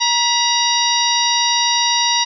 harmonic tone with a mistuned harmonic, 948 Hz, A#5, 29 cents sharp, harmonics 1 / 2 / 3 / 4 / 5 / 6, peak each -19 / -24 / -23 / -19 / -22 / -20 dBFS, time 0-2.25 s, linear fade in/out 20 ms, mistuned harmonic 2, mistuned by +67 cents, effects none

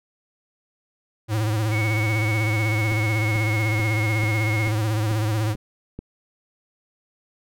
square tone with vibrato, 108.3 Hz, A2, 27 cents flat, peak -21 dBFS, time 1.28-5.56 s, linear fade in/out 50 ms, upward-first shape sine, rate 16 Hz, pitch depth 71 cents each way
sine tone with pitch glide, 2217 to 2171 Hz, C#7 to C#7, 0 to -37 cents, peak -26 dBFS, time 1.7-4.72 s, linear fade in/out 50 ms, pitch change -37 cents, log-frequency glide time 2.31-3.91 s
click train, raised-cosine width 3 ms, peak -20 dBFS, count 8, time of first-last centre 2.92-5.99 s, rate 2.28 Hz
effects none

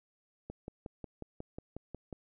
click train, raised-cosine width 2 ms, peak -28 dBFS, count 10, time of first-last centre 0.5-2.127 s, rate 5.53 Hz, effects none

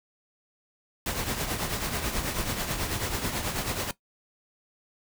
pink noise with tremolo, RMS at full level -28 dBFS, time 1.06-3.91 s, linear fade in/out 2 ms, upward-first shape triangle, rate 9.2 Hz, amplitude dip 60%, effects noise-tail reverb RT60 0.1 s tail -17 dB re dry

